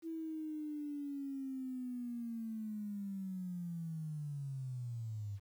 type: linear sweep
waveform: sine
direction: down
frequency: 329.6 to 98 Hz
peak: -39 dBFS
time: 0.02-5.4 s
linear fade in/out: 50 ms
effects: 11-bit